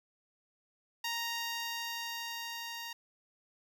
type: tone with level ramp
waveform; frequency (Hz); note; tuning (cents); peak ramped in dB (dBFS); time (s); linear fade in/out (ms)
10% pulse; 932.3; A#5; 0; -25 to -32; 1.04-2.93; 5
effects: none